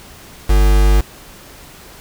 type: tone with quantisation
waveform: triangle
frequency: 49.96 Hz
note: G1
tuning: 34 cents sharp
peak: -6 dBFS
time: 0.49-1.01 s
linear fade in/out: 10 ms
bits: 3
effects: pink hiss -39 dBFS RMS until 2 s